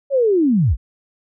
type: linear sweep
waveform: sine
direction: down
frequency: 570 to 38.57 Hz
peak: -12 dBFS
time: 0.1-0.77 s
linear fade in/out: 50 ms
effects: none